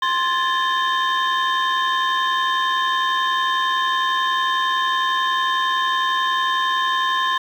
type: tone cluster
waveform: sine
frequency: 1048 / 1689 / 1760 / 3126 / 3643 Hz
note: C6 / G#6 / A6 / G7 / A#7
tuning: +2 / +29 / 0 / -6 / -41 cents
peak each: -18 / -27 / -24 / -26 / -27 dBFS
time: 0.02-7.38 s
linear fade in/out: 5 ms
effects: tanh soft clip ceiling -12 dBFS + 8-bit